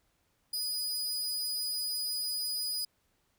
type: tone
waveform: sawtooth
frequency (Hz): 4953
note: D#8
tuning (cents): -9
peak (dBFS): -29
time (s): 0.53-2.85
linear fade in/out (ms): 5
effects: pink hiss -74 dBFS RMS until 3.38 s